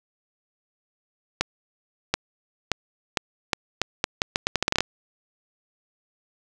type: accelerating click train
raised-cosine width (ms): 0.2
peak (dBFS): -3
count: 17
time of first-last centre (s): 1.41-4.806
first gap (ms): 730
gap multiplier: 0.79
effects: none